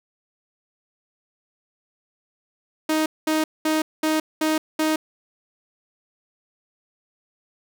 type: tone bursts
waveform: sawtooth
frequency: 312.4 Hz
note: D#4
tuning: 7 cents sharp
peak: -15 dBFS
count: 6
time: 2.89-4.96 s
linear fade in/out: 5 ms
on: 170 ms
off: 210 ms
effects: none